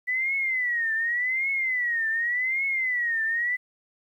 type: tone with vibrato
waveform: sine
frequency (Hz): 1973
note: B6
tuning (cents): -2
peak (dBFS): -23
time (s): 0.07-3.57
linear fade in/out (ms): 20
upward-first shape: triangle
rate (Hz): 0.87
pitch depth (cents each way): 190
effects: 10-bit